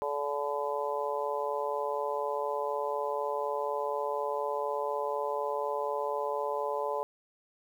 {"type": "harmonic tone", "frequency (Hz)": 144.1, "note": "D3", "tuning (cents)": -33, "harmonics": [3, 4, 5, 6, 7], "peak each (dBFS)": [-35, -34, -43, -36, -36], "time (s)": [0.02, 7.03], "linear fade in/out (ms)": 0, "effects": ["10-bit"]}